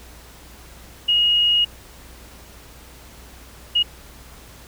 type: tone bursts at uneven times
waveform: sine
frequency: 2877 Hz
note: F#7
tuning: 49 cents flat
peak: -14 dBFS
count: 2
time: 1.08-1.65 / 3.75-3.83 s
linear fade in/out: 10 ms
effects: added 60 Hz sine -45 dBFS peak until 4.67 s + pink hiss -45 dBFS RMS until 4.67 s